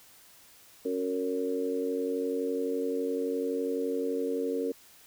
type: harmonic tone with a mistuned harmonic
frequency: 91.8 Hz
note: F#2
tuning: 13 cents flat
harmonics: 3 / 4 / 5 / 6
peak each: -33 / -37 / -30 / -41 dBFS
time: 0.85-4.72 s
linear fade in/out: 5 ms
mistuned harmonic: 6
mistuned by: +28 cents
effects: white hiss -56 dBFS RMS until 5.06 s